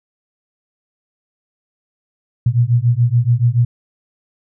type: beating tone pair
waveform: sine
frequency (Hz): 116.54 / 123.54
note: A#2 / B2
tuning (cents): 0 / +1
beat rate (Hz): 7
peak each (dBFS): -14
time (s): 2.46-3.65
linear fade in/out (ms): 5
effects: none